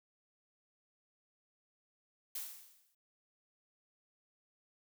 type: noise with exponential decay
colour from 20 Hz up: blue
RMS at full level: -39 dBFS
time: 2.35-2.95 s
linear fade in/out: 5 ms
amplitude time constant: 130 ms
effects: none